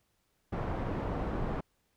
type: low-pass noise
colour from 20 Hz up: pink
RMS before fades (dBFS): -34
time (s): 0.52-1.61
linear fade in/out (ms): 10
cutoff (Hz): 1000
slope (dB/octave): 12
effects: pink hiss -75 dBFS RMS until 1.96 s